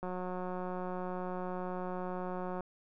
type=click train; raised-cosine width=1 ms; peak=-26 dBFS; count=470; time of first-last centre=0.03-2.607 s; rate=182 Hz; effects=none